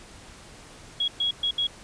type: tone bursts at uneven times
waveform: sine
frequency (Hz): 3322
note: G#7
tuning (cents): 0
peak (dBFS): -22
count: 4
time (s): 1-1.08 / 1.2-1.31 / 1.43-1.51 / 1.58-1.67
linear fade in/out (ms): 5
effects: pink hiss -47 dBFS RMS until 1.83 s + resampled to 22050 Hz